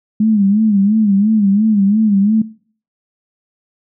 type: tone with vibrato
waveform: sine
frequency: 207.7 Hz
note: G#3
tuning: in tune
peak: -9 dBFS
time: 0.2-2.42 s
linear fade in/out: 5 ms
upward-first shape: sine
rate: 2.9 Hz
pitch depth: 110 cents each way
effects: noise-tail reverb RT60 0.5 s tail -21 dB re dry